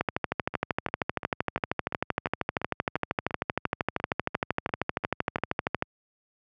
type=two click trains; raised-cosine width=0.5 ms; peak=-19 / -10 dBFS; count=15 / 76; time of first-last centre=0.54-5.384 / 0.01-5.824 s; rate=2.89 / 12.9 Hz; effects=high-pass 80 Hz 12 dB/octave